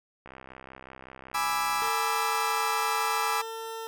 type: click train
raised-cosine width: 0.5 ms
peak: -29 dBFS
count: 107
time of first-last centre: 0.26-1.881 s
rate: 65.4 Hz
type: chord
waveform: 35% pulse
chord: E dominant seventh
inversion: first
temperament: equal with one note detuned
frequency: 830.6 / 987.8 / 1183.5 / 1318.5 Hz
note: G#5 / B5 / D6 / E6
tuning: 0 / 0 / +13 / 0 cents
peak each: -30 dBFS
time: 1.34-3.42 s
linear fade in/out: 10 ms
type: tone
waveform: 20% pulse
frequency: 450.1 Hz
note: A4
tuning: 39 cents sharp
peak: -30 dBFS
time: 1.82-3.87 s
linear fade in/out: 0 ms
effects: none